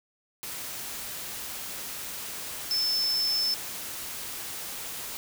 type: tone in noise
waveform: sine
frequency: 5274 Hz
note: E8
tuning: in tune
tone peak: -24 dBFS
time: 2.71-3.54 s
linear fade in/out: 0 ms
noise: white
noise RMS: -37 dBFS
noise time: 0.43-5.17 s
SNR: +10 dB
effects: none